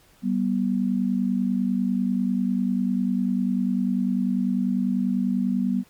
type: tone pair together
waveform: sine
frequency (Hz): 192.79 / 242.9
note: G3 / B3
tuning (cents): -29 / -29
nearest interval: major third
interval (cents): 400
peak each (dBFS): -23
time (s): 0.22-5.84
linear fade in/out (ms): 50
effects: pink hiss -57 dBFS RMS until 5.89 s + MP3 96 kbps